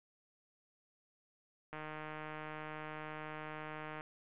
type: click train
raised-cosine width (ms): 0.5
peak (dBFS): -30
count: 352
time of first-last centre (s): 1.73-4.009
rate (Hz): 154
effects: resampled to 8000 Hz + 12-bit